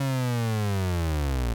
35% pulse linear sweep, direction down, 138.59 to 55.1 Hz, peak -22 dBFS, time 0-1.54 s, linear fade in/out 5 ms, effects none

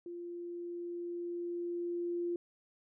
sine tone with level ramp, 347 Hz, F4, 11 cents flat, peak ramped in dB -41 to -32 dBFS, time 0.06-2.36 s, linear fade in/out 2 ms, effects none

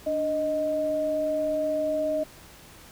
sine tone pair together, 294.2 / 622.3 Hz, D4 / D#5, +3 / 0 cents, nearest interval octave + minor second, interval 1297 cents, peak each -32 / -24 dBFS, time 0.06-2.24 s, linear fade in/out 10 ms, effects pink hiss -49 dBFS RMS until 2.91 s

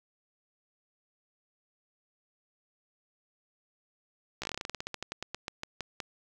slowing click train, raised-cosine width 0.2 ms, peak -18 dBFS, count 23, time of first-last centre 4.42-6.002 s, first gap 15 ms, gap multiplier 1.13, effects 8-bit

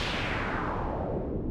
pink noise with low-pass filter sweep, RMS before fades -31 dBFS, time 0-1.5 s, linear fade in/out 0 ms, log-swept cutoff 3800 to 310 Hz, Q 1.8, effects none

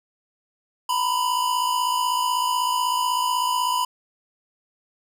square tone pair together, 943.9 / 1000 Hz, A#5 / B5, +21 / +21 cents, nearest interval minor second, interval 100 cents, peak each -28 / -22 dBFS, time 0.89-3.85 s, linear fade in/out 5 ms, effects none

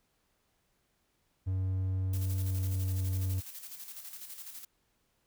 triangle tone with pitch glide, 94 to 93.46 Hz, F#2 to F#2, +28 to +18 cents, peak -27 dBFS, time 1.46-3.41 s, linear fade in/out 20 ms, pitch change -10 cents, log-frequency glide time 2.45-2.97 s
blue noise with tremolo, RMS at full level -44 dBFS, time 2.13-4.65 s, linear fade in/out 5 ms, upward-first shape square, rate 12 Hz, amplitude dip 50%
effects pink hiss -75 dBFS RMS until 5.26 s

